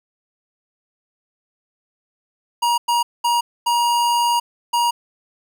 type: tone bursts at uneven times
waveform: square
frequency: 950 Hz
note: A#5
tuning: 33 cents sharp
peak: -16 dBFS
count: 5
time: 2.62-2.78 / 2.88-3.03 / 3.24-3.41 / 3.66-4.4 / 4.73-4.91 s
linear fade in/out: 10 ms
effects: none